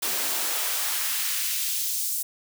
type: noise with high-pass filter sweep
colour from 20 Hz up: white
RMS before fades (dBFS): -27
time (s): 0.02-2.23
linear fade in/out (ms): 10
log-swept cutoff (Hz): 210 to 7600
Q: 0.85
effects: none